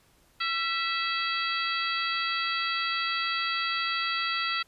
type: harmonic tone with a mistuned harmonic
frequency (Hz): 655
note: E5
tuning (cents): -11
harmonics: 2 / 3 / 4 / 5 / 6 / 7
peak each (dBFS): -31 / -33 / -34 / -35 / -36 / -36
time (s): 0.4-4.63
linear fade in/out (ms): 10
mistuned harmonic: 2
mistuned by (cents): +48
effects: pink hiss -63 dBFS RMS until 4.67 s + resampled to 32000 Hz